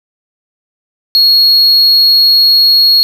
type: tone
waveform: triangle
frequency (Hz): 4313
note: C#8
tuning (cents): -48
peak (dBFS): -3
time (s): 1.15-3.03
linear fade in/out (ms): 0
effects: none